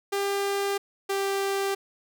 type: tone pair in turn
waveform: sawtooth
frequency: 398.6 / 393.3 Hz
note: G4 / G4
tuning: +29 / +6 cents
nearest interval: unison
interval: 23 cents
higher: first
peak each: -21 dBFS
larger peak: neither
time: 0.12-0.78 / 1.09-1.75 s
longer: neither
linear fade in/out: 10 ms
effects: none